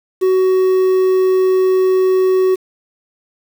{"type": "tone with quantisation", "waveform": "triangle", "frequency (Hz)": 374.2, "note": "F#4", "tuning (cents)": 20, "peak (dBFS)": -8, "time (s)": [0.21, 2.56], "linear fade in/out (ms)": 20, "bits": 6, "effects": []}